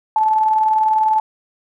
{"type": "tone with tremolo", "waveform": "sine", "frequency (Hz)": 870, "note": "A5", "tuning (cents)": -20, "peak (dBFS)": -11, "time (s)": [0.16, 1.2], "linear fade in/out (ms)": 2, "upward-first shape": "square", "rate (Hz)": 20, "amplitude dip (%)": 30, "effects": []}